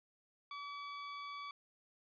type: tone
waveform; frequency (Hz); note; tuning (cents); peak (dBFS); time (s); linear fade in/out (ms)
sawtooth; 1144; D6; -46; -40; 0.51-1.51; 2
effects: resampled to 11025 Hz